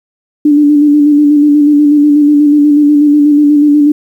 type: tone with vibrato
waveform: sine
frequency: 293.7 Hz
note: D4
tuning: in tune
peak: -3 dBFS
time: 0.45-3.92 s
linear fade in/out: 5 ms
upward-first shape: square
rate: 8.2 Hz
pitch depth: 26 cents each way
effects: 7-bit